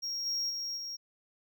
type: tone with level steps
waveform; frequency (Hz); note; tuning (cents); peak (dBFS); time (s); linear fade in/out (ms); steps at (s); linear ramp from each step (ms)
triangle; 5588; F8; 0; -32 / -29 / -33 / -36; 0.02-0.97; 20; 0.25 / 0.49 / 0.76; 20
effects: none